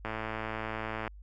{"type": "click train", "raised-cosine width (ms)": 0.5, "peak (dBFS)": -20, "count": 114, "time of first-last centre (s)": [0.05, 1.077], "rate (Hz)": 110, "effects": ["added 50 Hz sine -46 dBFS peak until 1.22 s"]}